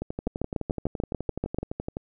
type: two click trains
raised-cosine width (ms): 2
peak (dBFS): -17 / -13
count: 24 / 10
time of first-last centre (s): 0.02-1.969 / 0.27-1.586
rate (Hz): 11.8 / 6.84
effects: none